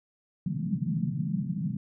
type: band-pass noise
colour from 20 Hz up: pink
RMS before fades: -30 dBFS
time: 0.46-1.77 s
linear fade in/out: 5 ms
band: 140 to 210 Hz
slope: 48 dB/octave
effects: none